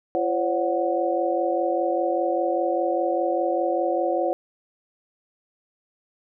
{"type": "tone cluster", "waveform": "sine", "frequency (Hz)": [341.6, 524, 569, 736], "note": ["F4", "C5", "C#5", "F#5"], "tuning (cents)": [-38, 2, 45, -9], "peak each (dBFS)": -26, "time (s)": [0.15, 4.33], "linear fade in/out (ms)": 0, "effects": []}